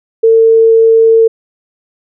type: tone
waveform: sine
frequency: 451 Hz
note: A4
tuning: 43 cents sharp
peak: -3 dBFS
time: 0.23-1.28 s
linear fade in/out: 10 ms
effects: none